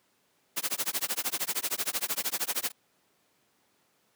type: noise with tremolo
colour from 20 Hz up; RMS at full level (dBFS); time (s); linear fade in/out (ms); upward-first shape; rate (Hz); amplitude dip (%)
white; -28; 0.56-2.72; 20; sine; 13; 100
effects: pink hiss -69 dBFS RMS until 4.15 s + high-pass 200 Hz 12 dB/octave